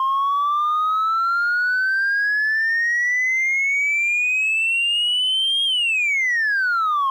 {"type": "exponential two-way sweep", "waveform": "sine", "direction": "up then down", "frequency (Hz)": [1058, 3264, 1058], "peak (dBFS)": -15, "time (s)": [0, 7.1], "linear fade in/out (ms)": 2, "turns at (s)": 5.64, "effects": ["tanh soft clip ceiling -15 dBFS", "9-bit"]}